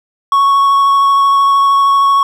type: tone with vibrato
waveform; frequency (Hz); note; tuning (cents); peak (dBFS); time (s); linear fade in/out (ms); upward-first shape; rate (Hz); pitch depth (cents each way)
triangle; 1108.7; C#6; 0; -5; 0.32-2.23; 2; triangle; 13; 11
effects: none